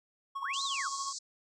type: tone with tremolo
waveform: triangle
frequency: 1100 Hz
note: C#6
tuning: 14 cents flat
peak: -31 dBFS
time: 0.35-1.13 s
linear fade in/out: 10 ms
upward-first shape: triangle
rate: 14 Hz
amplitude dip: 65%
type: linear two-way sweep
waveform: sine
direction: up then down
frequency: 818 to 4204 to 1005 Hz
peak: -34 dBFS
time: 0.42-0.89 s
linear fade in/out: 10 ms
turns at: 0.63 s
type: band-pass noise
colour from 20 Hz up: white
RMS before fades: -41 dBFS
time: 0.53-1.19 s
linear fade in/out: 10 ms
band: 4100 to 8000 Hz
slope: 96 dB/octave
effects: none